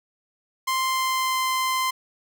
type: tone with pitch glide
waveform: sawtooth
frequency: 1046.5 to 1038.1 Hz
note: C6 to C6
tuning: 0 to -14 cents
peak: -18 dBFS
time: 0.67-1.91 s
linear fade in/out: 10 ms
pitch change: -14 cents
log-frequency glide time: 0.85-1.38 s
effects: none